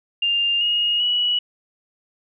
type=tone with pitch steps; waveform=sine; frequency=2801 / 2866 / 2933 Hz; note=F7 / F7 / F#7; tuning=+4 / +44 / -16 cents; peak=-17 dBFS; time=0.22-1.39 s; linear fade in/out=5 ms; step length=390 ms; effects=none